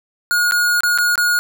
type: tone with dropouts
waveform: square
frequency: 1439 Hz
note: F#6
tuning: 49 cents flat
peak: -14 dBFS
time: 0.31-1.39 s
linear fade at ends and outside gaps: 0 ms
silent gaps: 0.511-0.521 / 0.806-0.834 / 0.977-0.985 / 1.156-1.178 s
effects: none